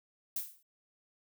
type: noise with exponential decay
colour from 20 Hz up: violet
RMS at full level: -32 dBFS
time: 0.36-0.63 s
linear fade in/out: 5 ms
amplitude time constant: 57 ms
effects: none